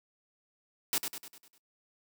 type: noise with echo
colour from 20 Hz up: white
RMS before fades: -29 dBFS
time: 0.93-0.98 s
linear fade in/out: 0 ms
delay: 100 ms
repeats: 6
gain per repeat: -6 dB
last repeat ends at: 1.58 s
effects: noise-tail reverb RT60 0.1 s tail -24 dB re dry + high-pass 150 Hz 12 dB/octave